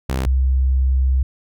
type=tone pair in turn; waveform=sawtooth / sine; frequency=65.41 / 65.41 Hz; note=C2 / C2; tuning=0 / 0 cents; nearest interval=unison; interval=0 cents; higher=neither; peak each=-15 / -13 dBFS; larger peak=second; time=0.09-0.26 / 0.26-1.23 s; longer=second; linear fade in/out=5 ms; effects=none